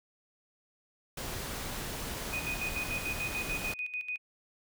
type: noise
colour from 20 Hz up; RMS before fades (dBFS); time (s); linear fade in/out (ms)
pink; -38; 1.17-3.74; 5
type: tone with tremolo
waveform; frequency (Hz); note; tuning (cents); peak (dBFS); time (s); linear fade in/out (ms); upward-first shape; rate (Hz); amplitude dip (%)
sine; 2489; D#7; 0; -32; 2.32-4.18; 20; square; 6.8; 70
effects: none